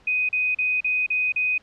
sine tone bursts, 2500 Hz, D#7, 8 cents sharp, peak -19 dBFS, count 6, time 0.07-1.58 s, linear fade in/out 5 ms, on 220 ms, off 38 ms, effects pink hiss -56 dBFS RMS until 1.62 s + low-pass 4000 Hz 12 dB/octave

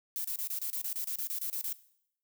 violet noise bursts, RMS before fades -35 dBFS, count 14, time 0.16-1.727 s, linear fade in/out 0 ms, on 85 ms, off 29 ms, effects noise-tail reverb RT60 0.7 s tail -18 dB re dry

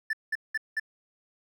triangle tone bursts, 1760 Hz, A6, in tune, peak -24 dBFS, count 4, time 0.1-0.798 s, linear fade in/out 5 ms, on 32 ms, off 190 ms, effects none

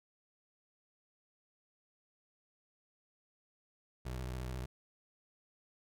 25% pulse tone with vibrato, 63 Hz, B1, 35 cents sharp, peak -35 dBFS, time 4.05-4.66 s, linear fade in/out 10 ms, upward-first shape square, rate 14 Hz, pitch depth 55 cents each way, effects none

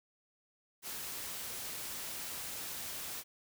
white noise, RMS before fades -42 dBFS, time 0.82-3.24 s, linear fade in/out 50 ms, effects none

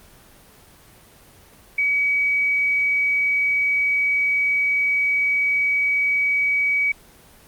sine tone, 2270 Hz, C#7, 41 cents sharp, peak -17 dBFS, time 1.78-6.92 s, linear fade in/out 5 ms, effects pink hiss -49 dBFS RMS until 7.47 s + Opus 24 kbps

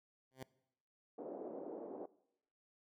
10% pulse tone with exponential growth, 130.81 Hz, C3, in tune, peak -35 dBFS, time 0.31-0.43 s, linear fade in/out 2 ms, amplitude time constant 24 ms
pink band-pass noise, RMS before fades -47 dBFS, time 1.18-2.06 s, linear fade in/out 5 ms, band 310 to 620 Hz, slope 24 dB/octave
effects noise-tail reverb RT60 0.8 s tail -21 dB re dry

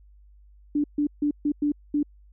sine tone bursts at uneven times, 293.1 Hz, D4, 3 cents flat, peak -20 dBFS, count 6, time 0.75-0.84 / 0.98-1.07 / 1.22-1.31 / 1.45-1.52 / 1.62-1.72 / 1.94-2.03 s, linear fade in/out 5 ms, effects added 50 Hz sine -50 dBFS peak until 2.32 s

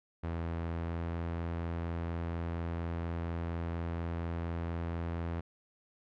sawtooth tone with pitch glide, 83.5 to 84.23 Hz, E2 to E2, +23 to +38 cents, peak -30 dBFS, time 0.23-5.41 s, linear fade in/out 10 ms, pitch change +15 cents, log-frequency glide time 0.69-1.07 s, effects low-pass 2000 Hz 12 dB/octave

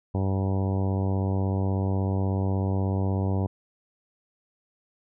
harmonic tone, 96.4 Hz, G2, 28 cents flat, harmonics 1 / 2 / 3 / 4 / 5 / 6 / 7 / 8 / 9 / 10, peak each -24 / -30 / -34 / -36 / -38 / -40 / -41 / -42 / -43 / -44 dBFS, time 0.14-3.47 s, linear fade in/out 10 ms, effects none

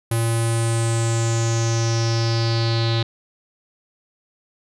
square tone with low-pass filter sweep, 114.9 Hz, A#2, 25 cents flat, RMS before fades -20 dBFS, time 0.11-3.03 s, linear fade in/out 5 ms, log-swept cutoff 11000 to 3900 Hz, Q 6.4, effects none

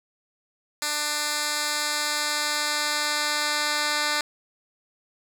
10% pulse tone with band-pass filter sweep, 297.3 Hz, D4, 21 cents sharp, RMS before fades -26 dBFS, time 0.82-4.21 s, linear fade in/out 2 ms, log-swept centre 6800 to 4100 Hz, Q 0.71, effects none

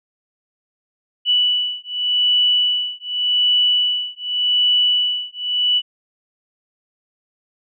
sine beating tone pair, 2960 / 2960.86 Hz, F#7 / F#7, 0 / +1 cents, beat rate 0.86 Hz, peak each -18 dBFS, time 1.25-5.82 s, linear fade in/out 50 ms, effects none

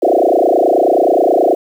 sine tone with frequency modulation, 523.3 Hz, C5, in tune, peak -8 dBFS, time 0.02-1.55 s, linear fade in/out 10 ms, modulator 29.4 Hz, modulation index 6.8, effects 7-bit

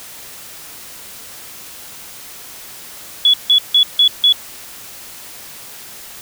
sine tone bursts, 3395 Hz, G#7, 37 cents sharp, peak -7 dBFS, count 5, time 3.25-4.325 s, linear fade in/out 2 ms, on 87 ms, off 160 ms, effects white hiss -35 dBFS RMS until 6.21 s

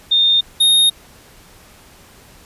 sine / square tone pair in turn, 3645 / 3707 Hz, A#7 / A#7, -40 / -10 cents, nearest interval unison, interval 30 cents, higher second, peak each -10 dBFS, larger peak neither, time 0.11-0.41 / 0.6-0.9 s, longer neither, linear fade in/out 10 ms, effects pink hiss -45 dBFS RMS until 2.45 s + resampled to 32000 Hz

